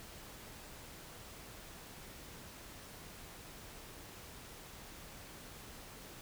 silence, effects pink hiss -52 dBFS RMS until 6.21 s

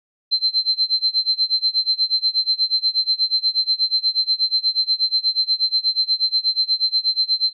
sine tone with tremolo, 4105 Hz, C8, 34 cents flat, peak -13 dBFS, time 0.31-7.53 s, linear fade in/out 20 ms, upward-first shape sine, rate 8.3 Hz, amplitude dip 95%, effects none

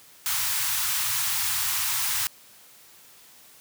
white band-stop noise, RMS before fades -26 dBFS, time 0.26-2.27 s, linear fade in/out 0 ms, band 130 to 840 Hz, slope 48 dB/octave, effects white hiss -52 dBFS RMS until 3.6 s + high-pass 80 Hz 12 dB/octave

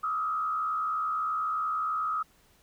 sine tone with frequency modulation, 1265 Hz, D#6, 28 cents sharp, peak -27 dBFS, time 0.03-2.23 s, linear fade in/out 10 ms, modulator 71.6 Hz, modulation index 0.78, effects pink hiss -63 dBFS RMS until 2.62 s

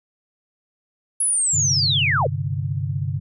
sine linear sweep, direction down, 10590 to 407.8 Hz, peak -17 dBFS, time 1.2-2.27 s, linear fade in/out 5 ms
sine chord, G suspended fourth, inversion none, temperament equal, 98 / 130.81 / 146.83 Hz, G2 / C3 / D3, 0 / 0 / 0 cents, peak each -26 dBFS, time 1.53-3.2 s, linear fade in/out 10 ms
effects none

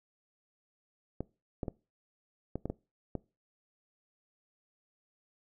clicks, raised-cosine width 2 ms, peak -21 dBFS, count 7, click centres 1.206 / 1.632 / 1.682 / 2.556 / 2.656 / 2.7 / 3.153 s, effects noise-tail reverb RT60 0.3 s tail -22 dB re dry

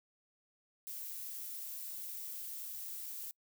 violet noise, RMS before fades -44 dBFS, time 0.87-3.31 s, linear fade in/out 0 ms, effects noise-tail reverb RT60 0.1 s tail -26 dB re dry

